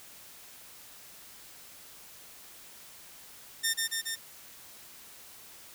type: tone with echo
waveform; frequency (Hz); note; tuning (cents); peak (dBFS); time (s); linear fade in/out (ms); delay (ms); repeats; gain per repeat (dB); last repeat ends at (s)
10% pulse; 1815; A#6; -47; -17; 3.63-3.74; 20; 140; 3; -2; 4.16
effects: white hiss -51 dBFS RMS until 5.74 s